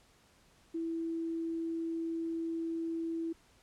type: tone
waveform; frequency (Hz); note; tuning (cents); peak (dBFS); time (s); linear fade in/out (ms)
sine; 329.6; E4; 0; -33; 0.74-3.33; 10
effects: pink hiss -65 dBFS RMS until 3.62 s + low-pass 10000 Hz 12 dB/octave